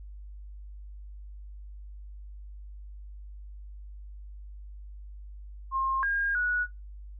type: tone with pitch steps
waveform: sine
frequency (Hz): 1066 / 1618 / 1465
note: C6 / G#6 / F#6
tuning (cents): +32 / -46 / -18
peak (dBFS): -25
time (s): 5.71-6.67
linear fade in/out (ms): 50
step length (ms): 320
effects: noise-tail reverb RT60 0.2 s tail -19 dB re dry + added 50 Hz sine -41 dBFS peak until 7.19 s